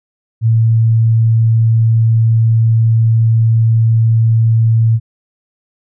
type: tone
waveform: sine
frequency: 113.2 Hz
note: A2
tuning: 50 cents sharp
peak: -7 dBFS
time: 0.41-5 s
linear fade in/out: 50 ms
effects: none